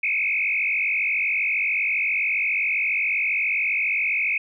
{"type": "tone with frequency modulation", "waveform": "sine", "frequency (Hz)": 2364, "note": "D7", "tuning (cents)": 11, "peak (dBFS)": -20, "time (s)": [0.03, 4.38], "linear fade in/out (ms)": 5, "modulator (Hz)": 47.4, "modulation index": 4.3, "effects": []}